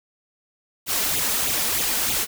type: noise with flanger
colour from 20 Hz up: white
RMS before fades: -23 dBFS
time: 0.86-2.27 s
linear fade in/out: 50 ms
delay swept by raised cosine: 0.28 to 4.68 ms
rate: 3.2 Hz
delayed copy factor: +0.75
effects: none